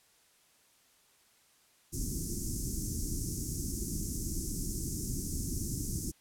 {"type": "band-stop noise", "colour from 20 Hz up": "pink", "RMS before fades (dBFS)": -35, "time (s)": [1.92, 6.12], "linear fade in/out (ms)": 20, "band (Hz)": [350, 5600], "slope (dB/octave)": 48, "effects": ["white hiss -66 dBFS RMS until 6.2 s", "low-pass 12000 Hz 12 dB/octave"]}